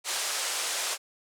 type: band-pass noise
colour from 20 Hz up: white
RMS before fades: -31 dBFS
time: 0.04-0.98 s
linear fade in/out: 50 ms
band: 440 to 9300 Hz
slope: 24 dB/octave
effects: none